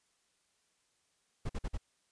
brown noise bursts, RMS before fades -35 dBFS, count 4, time 1.45-1.777 s, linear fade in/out 10 ms, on 45 ms, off 49 ms, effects white hiss -75 dBFS RMS until 2.11 s + resampled to 22050 Hz

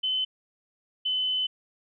sine tone pair in turn, 3044 / 3028 Hz, F#7 / F#7, +48 / +39 cents, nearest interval unison, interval 9 cents, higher first, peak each -24 dBFS, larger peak neither, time 0.03-0.25 / 1.05-1.47 s, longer second, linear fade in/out 10 ms, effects none

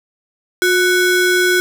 square ring-modulated tone, 924 Hz, A#5, 16 cents flat, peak -9 dBFS, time 0.62-1.6 s, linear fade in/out 0 ms, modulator 563 Hz, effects none

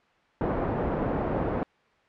white low-pass noise, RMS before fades -28 dBFS, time 0.41-1.63 s, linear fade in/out 0 ms, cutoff 600 Hz, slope 12 dB/octave, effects white hiss -62 dBFS RMS until 2.08 s + low-pass 2000 Hz 12 dB/octave

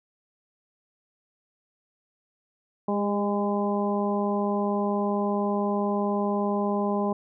harmonic tone with a mistuned harmonic, 204.3 Hz, G#3, 28 cents flat, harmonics 1 / 2 / 3 / 4 / 5, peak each -26 / -29 / -31 / -32 / -33 dBFS, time 2.88-7.13 s, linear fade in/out 5 ms, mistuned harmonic 2, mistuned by -19 cents, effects none

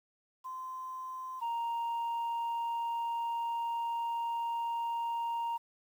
sine tone pair in turn, 1034 / 931.9 Hz, C6 / A#5, -21 / -1 cents, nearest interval major second, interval 180 cents, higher first, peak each -38 / -29 dBFS, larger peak second, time 0.44-1.41 / 1.41-5.58 s, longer second, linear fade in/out 20 ms, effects tanh soft clip ceiling -31 dBFS + 10-bit

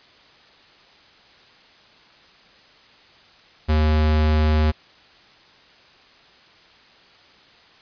square tone, 77.1 Hz, D#2, 15 cents flat, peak -16 dBFS, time 3.68-4.72 s, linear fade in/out 20 ms, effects white hiss -51 dBFS RMS until 7.81 s + resampled to 11025 Hz

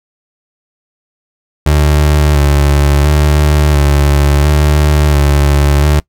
30% pulse tone with vibrato, 73 Hz, D2, 10 cents flat, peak -4 dBFS, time 1.66-6 s, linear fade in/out 5 ms, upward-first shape square, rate 0.72 Hz, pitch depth 33 cents each way, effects noise-tail reverb RT60 0.1 s tail -23 dB re dry

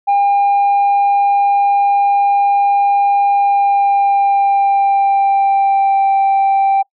sine tone with pitch glide, 804 to 784.3 Hz, G5 to G5, +44 to +1 cents, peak -7 dBFS, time 0.07-6.83 s, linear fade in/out 20 ms, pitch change -43 cents, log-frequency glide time 3.3-6.12 s, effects noise-tail reverb RT60 0.1 s tail -25 dB re dry + tanh soft clip ceiling -8 dBFS

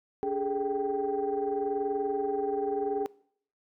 sine tone cluster, 285.9 / 408.6 / 429.4 / 780 Hz, D4 / G#4 / A4 / G5, -46 / -28 / -42 / -9 cents, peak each -37 / -30 / -34 / -33 dBFS, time 0.23-3.06 s, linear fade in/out 0 ms, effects noise-tail reverb RT60 0.6 s tail -23 dB re dry + tanh soft clip ceiling -19 dBFS

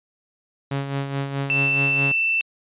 sawtooth tone with tremolo, 138.59 Hz, C#3, in tune, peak -18 dBFS, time 0.71-2.12 s, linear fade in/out 5 ms, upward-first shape sine, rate 4.7 Hz, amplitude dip 55%
sine tone, 2668 Hz, E7, 20 cents sharp, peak -18 dBFS, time 1.5-2.41 s, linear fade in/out 0 ms
effects resampled to 8000 Hz

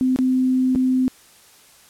sine tone with dropouts, 257.4 Hz, C4, 28 cents flat, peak -15 dBFS, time 0.01-1.08 s, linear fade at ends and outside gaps 0 ms, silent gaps 0.161-0.188 / 0.75-0.758 s, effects white hiss -50 dBFS RMS until 1.89 s + low-pass 12000 Hz 12 dB/octave

